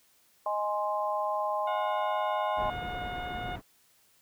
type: chord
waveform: sine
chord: Ab major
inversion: second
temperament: equal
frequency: 622.3 / 830.6 / 1046.5 Hz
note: Eb5 / Ab5 / C6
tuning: 0 / 0 / 0 cents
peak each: -32 dBFS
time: 0.46-2.7 s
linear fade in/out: 2 ms
type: harmonic tone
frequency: 721 Hz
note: F#5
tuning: 45 cents flat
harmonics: 1 / 2 / 3 / 4 / 5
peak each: -36 / -42 / -46 / -48 / -50 dBFS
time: 1.67-3.56 s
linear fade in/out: 5 ms
type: low-pass noise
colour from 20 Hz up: pink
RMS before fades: -40 dBFS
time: 2.56-3.62 s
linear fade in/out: 50 ms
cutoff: 1200 Hz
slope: 12 dB/octave
effects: white hiss -65 dBFS RMS until 4.21 s